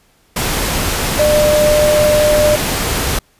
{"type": "tone in noise", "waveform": "sine", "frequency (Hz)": 600, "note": "D5", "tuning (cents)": 37, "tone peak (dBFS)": -9, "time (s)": [1.19, 2.56], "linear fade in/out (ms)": 5, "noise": "pink", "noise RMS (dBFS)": -17, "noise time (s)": [0.36, 3.19], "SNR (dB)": 5, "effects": ["pink hiss -54 dBFS RMS until 3.39 s", "resampled to 32000 Hz"]}